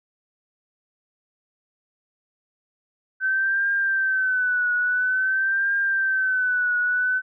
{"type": "tone with vibrato", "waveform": "sine", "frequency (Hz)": 1530, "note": "G6", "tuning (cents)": -42, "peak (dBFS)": -19, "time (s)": [3.2, 7.22], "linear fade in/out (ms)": 50, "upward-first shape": "triangle", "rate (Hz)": 0.49, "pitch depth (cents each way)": 84, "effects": []}